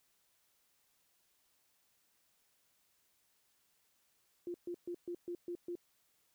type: tone bursts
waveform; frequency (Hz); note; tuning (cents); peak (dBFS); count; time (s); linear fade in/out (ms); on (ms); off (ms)
sine; 349.2; F4; 0; -38; 7; 4.47-5.754; 2; 72; 130
effects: white hiss -75 dBFS RMS until 6.34 s